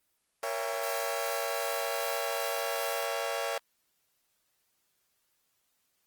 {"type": "chord", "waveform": "sawtooth", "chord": "A# diminished seventh", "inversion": "none", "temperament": "just", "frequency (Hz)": [466.2, 559.4, 671.3, 805.5], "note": ["A#4", "C#5", "E5", "G5"], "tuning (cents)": [0, 16, 31, 47], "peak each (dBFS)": [-34, -31, -32, -35], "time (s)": [0.43, 3.58], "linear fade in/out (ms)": 2}
{"type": "noise with tremolo", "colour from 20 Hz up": "blue", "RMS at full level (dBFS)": -40, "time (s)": [0.83, 3.06], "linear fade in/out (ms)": 2, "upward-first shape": "sine", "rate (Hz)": 2.6, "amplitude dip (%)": 40}
{"effects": ["white hiss -75 dBFS RMS until 6.06 s", "Opus 24 kbps"]}